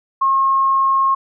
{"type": "tone", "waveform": "sine", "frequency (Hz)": 1079, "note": "C#6", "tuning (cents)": -47, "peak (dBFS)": -12, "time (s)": [0.21, 1.15], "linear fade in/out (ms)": 10, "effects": []}